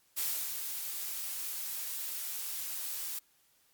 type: noise with ADSR envelope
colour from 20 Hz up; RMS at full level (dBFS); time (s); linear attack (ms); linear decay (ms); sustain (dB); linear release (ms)
blue; -32; 0.16-3.19; 26; 350; -6; 5
effects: white hiss -69 dBFS RMS until 3.73 s + Opus 48 kbps